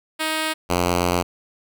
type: tone pair in turn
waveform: 5% pulse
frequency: 314.5 / 88.25 Hz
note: D#4 / F2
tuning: +19 / +19 cents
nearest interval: octave + minor seventh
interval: 2200 cents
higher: first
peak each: -10 / -7 dBFS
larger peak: second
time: 0.19-0.54 / 0.69-1.23 s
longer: second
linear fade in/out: 20 ms
effects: none